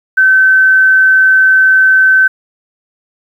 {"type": "tone", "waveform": "sine", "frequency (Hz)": 1534, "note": "G6", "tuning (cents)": -38, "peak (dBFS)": -4, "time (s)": [0.17, 2.28], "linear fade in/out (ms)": 10, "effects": ["7-bit"]}